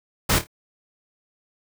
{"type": "noise with echo", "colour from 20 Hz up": "pink", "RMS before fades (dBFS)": -19, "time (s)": [0.29, 0.39], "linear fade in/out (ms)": 10, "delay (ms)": 27, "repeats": 3, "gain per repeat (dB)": -10, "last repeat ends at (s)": 0.471, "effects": []}